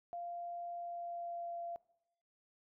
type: tone with pitch glide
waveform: sine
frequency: 694 to 686.8 Hz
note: F5 to F5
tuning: -11 to -29 cents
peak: -40 dBFS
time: 0.13-1.76 s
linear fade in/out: 0 ms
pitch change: -18 cents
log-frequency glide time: 0.74-1.62 s
effects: noise-tail reverb RT60 0.9 s tail -21 dB re dry